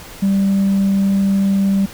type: tone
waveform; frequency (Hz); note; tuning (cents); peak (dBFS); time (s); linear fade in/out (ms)
sine; 196; G3; 0; -10; 0.22-1.86; 10
effects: tanh soft clip ceiling -10 dBFS + pink hiss -36 dBFS RMS until 1.93 s